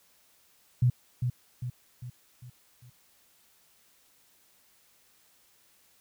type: tone with echo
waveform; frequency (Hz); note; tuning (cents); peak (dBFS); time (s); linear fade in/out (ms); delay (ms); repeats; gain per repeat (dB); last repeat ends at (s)
sine; 123.8; B2; +5; -19; 0.82-0.9; 5; 400; 5; -6; 2.9
effects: white hiss -64 dBFS RMS until 6 s